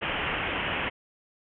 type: low-pass noise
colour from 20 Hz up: white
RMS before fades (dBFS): -30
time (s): 0.01-0.9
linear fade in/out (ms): 20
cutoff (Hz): 3100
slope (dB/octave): 96
effects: none